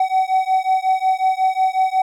triangle beating tone pair, 753 / 758.5 Hz, F#5 / F#5, +30 / +43 cents, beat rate 5.5 Hz, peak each -16 dBFS, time 0-2.02 s, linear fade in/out 5 ms, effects none

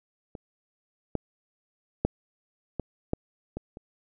clicks, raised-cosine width 2 ms, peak -25 / -13 / -9 / -16 / -12 / -20 / -28 dBFS, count 7, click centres 0.352 / 1.153 / 2.05 / 2.797 / 3.134 / 3.57 / 3.771 s, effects none

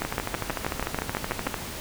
two click trains, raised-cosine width 0.5 ms, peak -12 / -11 dBFS, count 21 / 10, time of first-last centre 0.05-1.543 / 0.02-1.472 s, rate 13.4 / 6.2 Hz, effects pink hiss -36 dBFS RMS until 1.8 s

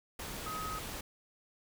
sine tone in noise, 1265 Hz, D#6, 28 cents sharp, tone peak -38 dBFS, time 0.46-0.79 s, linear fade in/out 5 ms, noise pink, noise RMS -42 dBFS, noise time 0.19-1.01 s, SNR +1 dB, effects none

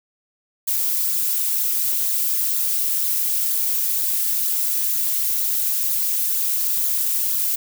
violet noise with flanger, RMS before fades -21 dBFS, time 0.67-7.56 s, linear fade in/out 10 ms, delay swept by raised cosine 0.35 to 5.25 ms, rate 2.1 Hz, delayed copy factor -0.5, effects none

